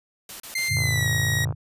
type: noise bursts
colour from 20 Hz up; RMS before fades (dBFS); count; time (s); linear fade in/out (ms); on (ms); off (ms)
white; -38; 3; 0.29-0.686; 2; 110; 33
type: tone with pitch glide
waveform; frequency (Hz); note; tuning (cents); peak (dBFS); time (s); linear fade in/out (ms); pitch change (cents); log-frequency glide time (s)
sawtooth; 2093 to 1897.2; C7 to A#6; 0 to +30; -20; 0.55-1.45; 5; -170; 0.77-1.08
type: chord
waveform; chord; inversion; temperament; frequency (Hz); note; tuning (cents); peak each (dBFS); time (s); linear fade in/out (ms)
sine; Gb augmented; none; just; 92.5 / 115.62 / 144.53; Gb2 / Bb2 / D3; 0 / -14 / -27; -28 / -26 / -27; 0.68-1.55; 50
type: click train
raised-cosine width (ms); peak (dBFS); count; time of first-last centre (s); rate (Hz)
1; -23; 45; 0.77-1.525; 58.3
effects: resampled to 32000 Hz